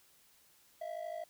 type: ring-modulated tone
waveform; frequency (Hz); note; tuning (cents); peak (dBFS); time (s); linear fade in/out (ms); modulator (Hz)
triangle; 658; E5; -3; -34; 0.81-1.24; 5; 26.3
effects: white hiss -66 dBFS RMS until 1.29 s